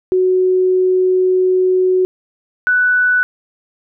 sine tone pair in turn, 370 / 1487.3 Hz, F#4 / F#6, 0 / +9 cents, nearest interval 2 octaves, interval 2409 cents, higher second, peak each -10 dBFS, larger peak neither, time 0.12-2.05 / 2.67-3.23 s, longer first, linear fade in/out 0 ms, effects none

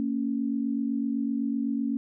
sine tone pair together, 229.6 / 277.5 Hz, A#3 / C#4, -26 / +2 cents, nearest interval minor third, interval 328 cents, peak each -28 dBFS, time 0-1.97 s, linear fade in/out 0 ms, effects none

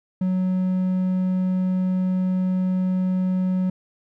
triangle tone, 185 Hz, F#3, in tune, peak -17 dBFS, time 0.21-3.7 s, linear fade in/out 5 ms, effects none

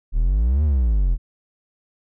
triangle exponential two-way sweep, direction up then down, 35.26 to 77.9 to 39.18 Hz, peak -13 dBFS, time 0.12-1.18 s, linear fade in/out 50 ms, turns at 0.64 s, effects none

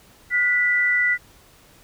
sine tone pair together, 1443.5 / 1977 Hz, F#6 / B6, -43 / +1 cents, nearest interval perfect fourth, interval 544 cents, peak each -25 / -17 dBFS, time 0.3-1.18 s, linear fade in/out 50 ms, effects pink hiss -52 dBFS RMS until 1.83 s

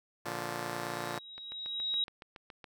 5% pulse chord, Bb major, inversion none, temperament just, 116.54 / 145.68 / 174.81 Hz, Bb2 / D3 / F3, 0 / -14 / +2 cents, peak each -30 dBFS, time 0.25-1.19 s, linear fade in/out 10 ms
sine tone with exponential growth, 3824 Hz, A#7, 43 cents sharp, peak -27 dBFS, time 0.47-2.04 s, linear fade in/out 1 ms, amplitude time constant 340 ms
click train, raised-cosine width 0.3 ms, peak -31 dBFS, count 10, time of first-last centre 1.38-2.642 s, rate 7.13 Hz
effects none

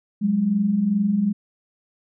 sine tone pair together, 183.44 / 205.9 Hz, F#3 / G#3, -15 / -15 cents, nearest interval major second, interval 200 cents, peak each -25 / -18 dBFS, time 0.21-1.33 s, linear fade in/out 20 ms, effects none

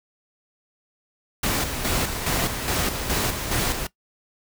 pink noise with tremolo, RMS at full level -23 dBFS, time 1.43-3.87 s, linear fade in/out 5 ms, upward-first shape square, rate 2.4 Hz, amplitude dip 50%, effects noise-tail reverb RT60 0.1 s tail -19 dB re dry

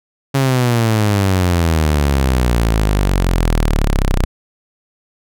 sawtooth exponential sweep, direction down, 138.59 to 30.41 Hz, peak -8 dBFS, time 0.34-4.25 s, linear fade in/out 10 ms, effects none

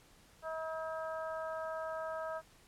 harmonic tone, 320 Hz, D#4, 49 cents sharp, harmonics 2 / 3 / 4 / 5, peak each -39 / -46 / -44 / -48 dBFS, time 0.42-2.42 s, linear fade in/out 50 ms, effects pink hiss -63 dBFS RMS until 2.67 s + low-pass 12000 Hz 12 dB/octave

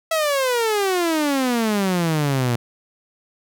sawtooth exponential sweep, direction down, 659.3 to 116.54 Hz, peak -14 dBFS, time 0.11-2.56 s, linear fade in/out 5 ms, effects none

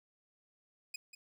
20% pulse tone with echo, 2494 Hz, D#7, 3 cents sharp, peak -34 dBFS, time 0.94-0.96 s, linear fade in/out 5 ms, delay 190 ms, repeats 1, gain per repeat -11 dB, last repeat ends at 1.15 s, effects none

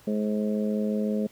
harmonic tone, 105.9 Hz, G#2, 34 cents sharp, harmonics 2 / 3 / 4 / 5 / 6, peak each -25 / -40 / -32 / -33 / -40 dBFS, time 0.07-1.27 s, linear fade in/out 5 ms, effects pink hiss -55 dBFS RMS until 1.31 s + high-pass 60 Hz 12 dB/octave

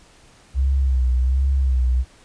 sine tone with vibrato, 65 Hz, C2, 11 cents flat, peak -15 dBFS, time 0.54-2.05 s, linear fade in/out 50 ms, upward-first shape sine, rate 1.3 Hz, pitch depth 75 cents each way, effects pink hiss -51 dBFS RMS until 2.24 s + resampled to 22050 Hz

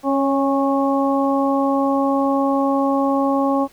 harmonic tone with a mistuned harmonic, 274.1 Hz, C#4, 19 cents flat, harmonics 1 / 2 / 3 / 4, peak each -18 / -21 / -23 / -24 dBFS, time 0.03-3.68 s, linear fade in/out 50 ms, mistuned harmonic 2, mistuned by +16 cents, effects pink hiss -51 dBFS RMS until 3.72 s

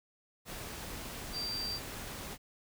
sine tone in noise, 4699 Hz, D8, in tune, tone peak -35 dBFS, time 1.32-1.8 s, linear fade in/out 50 ms, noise pink, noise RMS -43 dBFS, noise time 0.45-2.38 s, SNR +5 dB, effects none

